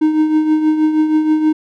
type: tone with tremolo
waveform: triangle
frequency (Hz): 310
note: D#4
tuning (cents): -6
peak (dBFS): -6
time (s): 0.01-1.53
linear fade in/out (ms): 10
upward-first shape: triangle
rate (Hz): 6.3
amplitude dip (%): 60
effects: none